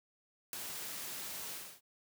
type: noise with ADSR envelope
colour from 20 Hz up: white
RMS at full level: -34 dBFS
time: 0.53-1.81 s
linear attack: 3 ms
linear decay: 3 ms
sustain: -9 dB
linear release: 290 ms
effects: high-pass 100 Hz 12 dB/octave